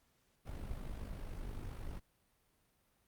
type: noise with amplitude modulation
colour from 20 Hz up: brown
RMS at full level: -41 dBFS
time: 0.45-2 s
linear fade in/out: 20 ms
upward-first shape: sine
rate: 50.1 Hz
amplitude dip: 50%
effects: pink hiss -75 dBFS RMS until 3.07 s + Opus 48 kbps